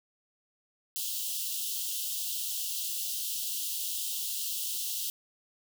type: high-pass noise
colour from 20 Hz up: white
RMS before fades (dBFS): -34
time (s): 0.96-5.1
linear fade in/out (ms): 0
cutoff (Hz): 2800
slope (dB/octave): 96
effects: none